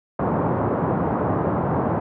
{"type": "band-pass noise", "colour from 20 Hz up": "pink", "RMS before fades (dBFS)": -22, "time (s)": [0.19, 2], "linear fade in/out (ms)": 5, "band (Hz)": [100, 1100], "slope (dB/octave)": 24, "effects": []}